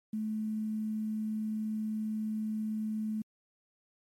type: tone with quantisation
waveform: sine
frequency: 216.3 Hz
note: A3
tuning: 29 cents flat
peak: -31 dBFS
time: 0.13-3.22 s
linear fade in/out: 5 ms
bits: 10
effects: MP3 64 kbps

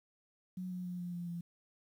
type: tone with pitch steps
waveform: sine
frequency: 183.4 / 180.98 / 178.59 / 176.23 / 173.91 / 171.61 Hz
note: F#3 / F#3 / F3 / F3 / F3 / F3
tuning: -15 / -38 / +39 / +16 / -7 / -30 cents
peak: -38 dBFS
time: 0.57-1.41 s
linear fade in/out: 5 ms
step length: 140 ms
effects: 11-bit

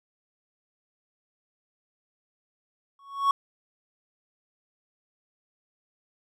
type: tone with exponential growth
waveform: triangle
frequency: 1110 Hz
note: C#6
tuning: 2 cents sharp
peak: -14 dBFS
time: 2.99-3.31 s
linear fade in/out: 2 ms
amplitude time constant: 69 ms
effects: none

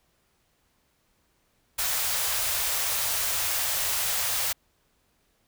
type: band-stop noise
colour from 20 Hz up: white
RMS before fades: -27 dBFS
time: 1.78-4.53 s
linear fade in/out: 10 ms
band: 120 to 510 Hz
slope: 24 dB/octave
effects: pink hiss -69 dBFS RMS until 5.47 s

